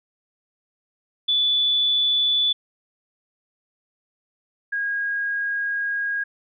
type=tone pair in turn; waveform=sine; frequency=3467 / 1636.2 Hz; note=A7 / G#6; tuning=-26 / -26 cents; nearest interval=octave + minor second; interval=1300 cents; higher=first; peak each=-17 / -22 dBFS; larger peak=first; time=1.28-2.53 / 4.72-6.24 s; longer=second; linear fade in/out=10 ms; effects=none